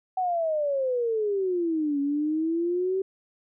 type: exponential two-way sweep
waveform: sine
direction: down then up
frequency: 756 to 279.2 to 386.9 Hz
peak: -23 dBFS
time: 0.17-3.02 s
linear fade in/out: 5 ms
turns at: 2 s
effects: none